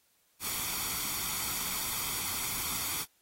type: noise with comb filter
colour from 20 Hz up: white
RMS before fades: -34 dBFS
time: 0.4-3.06 s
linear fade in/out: 50 ms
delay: 0.88 ms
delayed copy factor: +0.6
effects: white hiss -70 dBFS RMS until 3.21 s + AAC 48 kbps